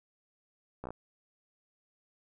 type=slowing click train; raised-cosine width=1 ms; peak=-26 dBFS; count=5; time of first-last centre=0.84-0.906 s; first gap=15 ms; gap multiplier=1.06; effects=none